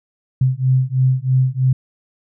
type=beating tone pair; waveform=sine; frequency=128.4 / 131.5 Hz; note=C3 / C3; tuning=-32 / +9 cents; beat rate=3.1 Hz; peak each=-16 dBFS; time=0.41-1.73 s; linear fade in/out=5 ms; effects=none